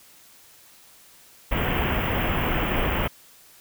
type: band-stop noise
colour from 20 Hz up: pink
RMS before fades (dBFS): -24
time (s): 1.51-3.08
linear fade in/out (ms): 10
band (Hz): 3200 to 15000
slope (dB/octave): 96
effects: white hiss -52 dBFS RMS until 3.6 s